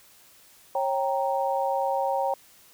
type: chord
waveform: sine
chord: G diminished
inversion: second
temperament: equal with one note detuned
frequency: 546.4 / 784 / 932.3 Hz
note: Db5 / G5 / Bb5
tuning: -25 / 0 / 0 cents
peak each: -27 / -27 / -29 dBFS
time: 0.75-2.34 s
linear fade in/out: 2 ms
effects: white hiss -55 dBFS RMS until 2.73 s